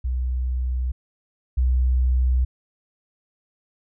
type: tone pair in turn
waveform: sine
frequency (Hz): 62.8 / 63.08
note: B1 / B1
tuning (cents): +30 / +37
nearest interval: unison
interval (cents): 7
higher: second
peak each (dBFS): -21 / -16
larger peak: second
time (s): 0.04-0.92 / 1.57-2.45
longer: neither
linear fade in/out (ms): 10
effects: none